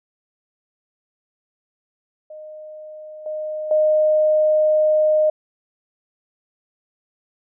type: tone with level steps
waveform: sine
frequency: 616 Hz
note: D#5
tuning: 17 cents flat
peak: -34 / -24 / -13 dBFS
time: 2.3-5.3 s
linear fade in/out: 5 ms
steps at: 3.26 / 3.71 s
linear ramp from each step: 2 ms
effects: none

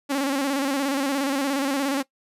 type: tone with vibrato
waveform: sawtooth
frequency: 275.8 Hz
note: C#4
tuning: 9 cents flat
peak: -18 dBFS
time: 0.09-2.03 s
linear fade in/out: 20 ms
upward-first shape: square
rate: 17 Hz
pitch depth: 56 cents each way
effects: noise-tail reverb RT60 0.1 s tail -19 dB re dry + resampled to 32000 Hz

